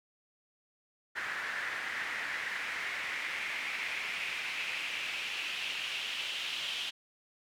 pink noise with band-pass filter sweep, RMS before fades -37 dBFS, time 1.15-6.91 s, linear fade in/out 20 ms, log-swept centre 1700 to 3100 Hz, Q 3.7, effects none

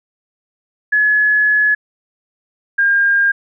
sine tone pair in turn, 1700 / 1609.7 Hz, G#6 / G6, +40 / +45 cents, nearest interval minor second, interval 95 cents, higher first, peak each -10 dBFS, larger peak neither, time 0.92-1.75 / 2.78-3.32 s, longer first, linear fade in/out 10 ms, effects none

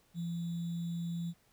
sine tone with sample-and-hold, 170 Hz, F3, 46 cents flat, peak -34 dBFS, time 0.14-1.34 s, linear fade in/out 50 ms, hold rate 3675 Hz, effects pink hiss -69 dBFS RMS until 1.52 s

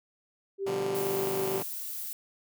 sine tone with pitch glide, 392 to 385.5 Hz, G4 to G4, 0 to -29 cents, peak -29 dBFS, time 0.58-1.62 s, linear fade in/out 50 ms, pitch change -29 cents, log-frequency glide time 1.04-1.42 s
10% pulse chord, G dominant seventh, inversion first, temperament just, 122.5 / 147 / 176.4 / 196 Hz, B2 / D3 / F3 / G3, -14 / +2 / +18 / 0 cents, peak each -32 dBFS, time 0.66-1.63 s, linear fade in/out 10 ms
violet noise, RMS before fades -37 dBFS, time 0.95-2.13 s, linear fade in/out 0 ms
effects none

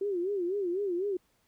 sine tone with vibrato, 376.2 Hz, F#4, 29 cents sharp, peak -28 dBFS, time 0.01-1.17 s, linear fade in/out 5 ms, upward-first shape sine, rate 4 Hz, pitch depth 160 cents each way, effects pink hiss -71 dBFS RMS until 1.47 s

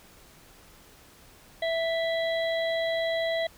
harmonic tone, 659.3 Hz, E5, in tune, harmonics 1 / 3 / 5 / 6, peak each -26 / -33 / -38 / -39 dBFS, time 1.62-3.47 s, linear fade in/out 5 ms, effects pink hiss -54 dBFS RMS until 3.57 s

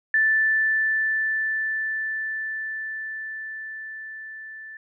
sine tone with level ramp, 1760 Hz, A6, in tune, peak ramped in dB -16 to -37 dBFS, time 0.14-4.77 s, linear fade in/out 2 ms, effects none

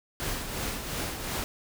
pink noise with tremolo, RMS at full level -31 dBFS, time 0.2-1.44 s, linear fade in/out 0 ms, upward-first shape triangle, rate 2.8 Hz, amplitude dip 55%, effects none

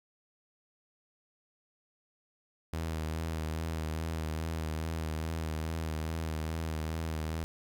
sawtooth tone with vibrato, 79.9 Hz, D#2, 47 cents sharp, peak -29 dBFS, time 2.73-7.44 s, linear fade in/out 0 ms, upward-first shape sine, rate 2.4 Hz, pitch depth 34 cents each way, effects 11-bit

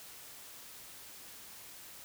silence, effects white hiss -51 dBFS RMS until 2.04 s

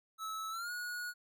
square tone with pitch glide, 1302 to 1453 Hz, E6 to F#6, -22 to -32 cents, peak -39 dBFS, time 0.18-1.14 s, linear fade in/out 50 ms, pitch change +190 cents, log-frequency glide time 0.5-0.71 s, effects none

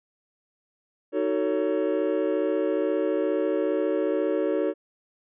triangle chord, D# half-diminished seventh, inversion none, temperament just, 311.1 / 373.4 / 448 / 560 Hz, D#4 / F#4 / A4 / C#5, 0 / +16 / +31 / +18 cents, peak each -26 dBFS, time 1.12-4.74 s, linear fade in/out 50 ms, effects resampled to 8000 Hz

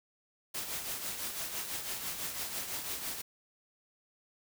white noise with tremolo, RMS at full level -36 dBFS, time 0.54-3.22 s, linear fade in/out 10 ms, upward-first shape triangle, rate 6 Hz, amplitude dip 55%, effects none

